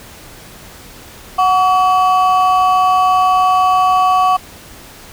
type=ring-modulated tone; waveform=triangle; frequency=937 Hz; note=A#5; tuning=9 cents sharp; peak=-4 dBFS; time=1.38-4.37 s; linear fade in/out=10 ms; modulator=198 Hz; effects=pink hiss -37 dBFS RMS until 5.12 s